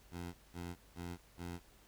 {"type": "tone bursts", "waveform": "15% pulse", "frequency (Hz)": 87, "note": "F2", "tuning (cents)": -6, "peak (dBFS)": -36, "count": 4, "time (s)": [0.11, 1.6], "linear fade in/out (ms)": 50, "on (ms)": 230, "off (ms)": 190, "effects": ["added 50 Hz sine -65 dBFS peak until 1.87 s", "pink hiss -65 dBFS RMS until 1.87 s"]}